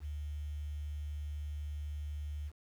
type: tone with quantisation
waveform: sine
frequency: 74 Hz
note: D2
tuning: 14 cents sharp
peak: -37 dBFS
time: 0-2.52 s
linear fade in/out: 50 ms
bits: 10
effects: none